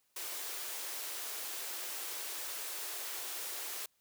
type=high-pass noise; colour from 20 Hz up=white; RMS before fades=-41 dBFS; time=0.16-3.86 s; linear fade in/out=5 ms; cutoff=320 Hz; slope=48 dB/octave; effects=white hiss -75 dBFS RMS until 4 s